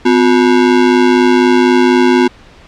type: ring-modulated tone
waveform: square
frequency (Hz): 306.3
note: D#4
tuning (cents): -27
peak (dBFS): -4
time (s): 0.05-2.28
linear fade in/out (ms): 10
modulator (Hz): 52
effects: pink hiss -40 dBFS RMS until 2.67 s + low-pass 4000 Hz 12 dB/octave